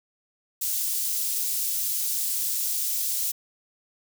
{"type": "high-pass noise", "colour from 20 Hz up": "white", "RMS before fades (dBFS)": -27, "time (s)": [0.61, 3.32], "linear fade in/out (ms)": 10, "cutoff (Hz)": 5800, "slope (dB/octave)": 12, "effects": []}